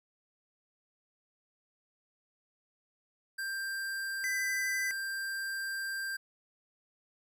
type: tone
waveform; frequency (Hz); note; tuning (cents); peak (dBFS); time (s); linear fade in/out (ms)
square; 1582; G6; +15; -35; 3.38-6.17; 10
type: tone with vibrato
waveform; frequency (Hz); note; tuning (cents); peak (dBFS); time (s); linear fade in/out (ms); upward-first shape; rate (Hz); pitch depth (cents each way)
square; 2000; B6; +21; -33; 4.24-4.91; 0; triangle; 12; 10
effects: none